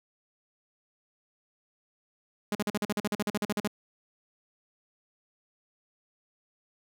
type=tone bursts; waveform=sawtooth; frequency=207.3 Hz; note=G#3; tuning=3 cents flat; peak=-23 dBFS; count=16; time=2.52-3.676 s; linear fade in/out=2 ms; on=31 ms; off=44 ms; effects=none